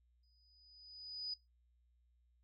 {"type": "tone with exponential growth", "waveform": "sine", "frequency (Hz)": 4969, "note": "D#8", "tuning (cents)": -3, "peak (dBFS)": -38, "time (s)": [0.23, 1.34], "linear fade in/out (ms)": 5, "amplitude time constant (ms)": 240, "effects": ["noise-tail reverb RT60 0.2 s tail -20 dB re dry", "added 60 Hz sine -70 dBFS peak until 2.43 s"]}